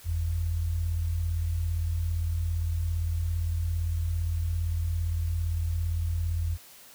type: tone pair together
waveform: sine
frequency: 46.61 / 84.2 Hz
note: F#1 / E2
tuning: +13 / +37 cents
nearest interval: minor seventh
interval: 1024 cents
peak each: -33 / -26 dBFS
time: 0.04-6.58 s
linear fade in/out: 50 ms
effects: white hiss -51 dBFS RMS until 6.94 s